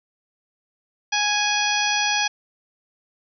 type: harmonic tone with a mistuned harmonic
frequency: 830.6 Hz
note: G#5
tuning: in tune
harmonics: 1 / 2 / 3 / 4 / 5 / 6 / 7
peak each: -25 / -26 / -25 / -27 / -32 / -29 / -28 dBFS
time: 1.12-2.28 s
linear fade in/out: 10 ms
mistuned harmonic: 5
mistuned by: +71 cents
effects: none